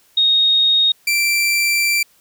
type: tone pair in turn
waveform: sine / sawtooth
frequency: 3729 / 2349 Hz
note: A#7 / D7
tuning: 0 / 0 cents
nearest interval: minor sixth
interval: 800 cents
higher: first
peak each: -11 dBFS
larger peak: neither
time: 0.17-0.92 / 1.07-2.03 s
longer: second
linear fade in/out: 5 ms
effects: white hiss -55 dBFS RMS until 2.2 s

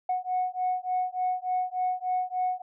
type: beating tone pair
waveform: sine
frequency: 733 / 736.4 Hz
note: F#5 / F#5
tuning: -16 / -8 cents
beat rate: 3.4 Hz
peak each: -28 dBFS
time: 0.09-2.62 s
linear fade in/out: 5 ms
effects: tanh soft clip ceiling -20 dBFS

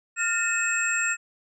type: tone cluster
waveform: sine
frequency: 1402 / 1812 / 2590 / 7550 Hz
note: F6 / A#6 / E7 / A#8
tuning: +6 / -50 / -31 / +21 cents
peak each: -28 dBFS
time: 0.16-1.17 s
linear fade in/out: 50 ms
effects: none

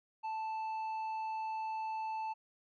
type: tone with tanh clipping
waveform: sine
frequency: 880 Hz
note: A5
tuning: in tune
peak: -37 dBFS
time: 0.23-2.34 s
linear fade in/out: 20 ms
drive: 6 dB
effects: none

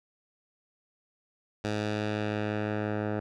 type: tone with low-pass filter sweep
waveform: 10% pulse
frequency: 105.8 Hz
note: G#2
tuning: 33 cents sharp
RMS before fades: -31 dBFS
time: 1.64-3.2 s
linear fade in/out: 5 ms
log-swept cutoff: 5700 to 1300 Hz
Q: 0.94
effects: none

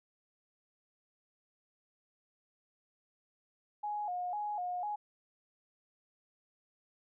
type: tone with vibrato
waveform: sine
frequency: 774 Hz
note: G5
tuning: 22 cents flat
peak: -34 dBFS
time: 3.83-4.96 s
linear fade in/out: 10 ms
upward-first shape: square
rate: 2 Hz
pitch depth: 130 cents each way
effects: none

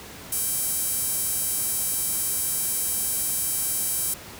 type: tone with high-pass filter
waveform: sawtooth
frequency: 782 Hz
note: G5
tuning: 4 cents flat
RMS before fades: -26 dBFS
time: 0.32-4.14 s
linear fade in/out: 5 ms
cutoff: 10000 Hz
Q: 1.5
effects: pink hiss -41 dBFS RMS until 4.39 s + high-pass 60 Hz 12 dB/octave

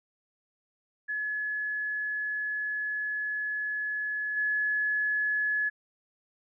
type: tone with level steps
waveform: sine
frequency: 1703 Hz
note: G#6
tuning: 43 cents sharp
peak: -29 / -25 dBFS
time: 1.08-5.7 s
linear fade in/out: 20 ms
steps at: 4.36 s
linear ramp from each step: 20 ms
effects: none

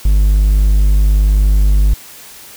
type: tone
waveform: triangle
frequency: 50.6 Hz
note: G#1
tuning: 44 cents flat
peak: -5 dBFS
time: 0.05-1.94 s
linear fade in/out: 5 ms
effects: white hiss -36 dBFS RMS until 2.56 s

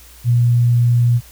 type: tone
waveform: sine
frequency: 120 Hz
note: B2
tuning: 49 cents flat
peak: -10 dBFS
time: 0.24-1.21 s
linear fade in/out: 50 ms
effects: added 60 Hz sine -43 dBFS peak until 1.31 s + white hiss -44 dBFS RMS until 1.31 s

